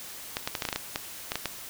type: clicks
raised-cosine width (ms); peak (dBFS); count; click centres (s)
0.2; -11; 12; 0.369 / 0.475 / 0.552 / 0.622 / 0.652 / 0.688 / 0.728 / 0.76 / 0.959 / 1.319 / 1.356 / 1.457
effects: white hiss -42 dBFS RMS until 1.69 s